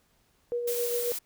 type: tone with tremolo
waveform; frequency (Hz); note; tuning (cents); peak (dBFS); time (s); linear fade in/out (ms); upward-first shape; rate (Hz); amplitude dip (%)
sine; 479.8; A#4; +50; -26; 0.52-1.12; 0; sine; 7.4; 40
type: noise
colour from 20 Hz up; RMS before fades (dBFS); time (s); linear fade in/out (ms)
blue; -34; 0.67-1.19; 10
effects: pink hiss -68 dBFS RMS until 1.25 s